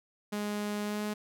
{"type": "tone with pitch glide", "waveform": "sawtooth", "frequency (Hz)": [207.7, 210.1], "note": ["G#3", "G#3"], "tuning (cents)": [0, 20], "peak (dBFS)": -28, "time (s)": [0.32, 1.14], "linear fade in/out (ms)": 10, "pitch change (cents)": 20, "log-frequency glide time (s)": [0.84, 1.02], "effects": []}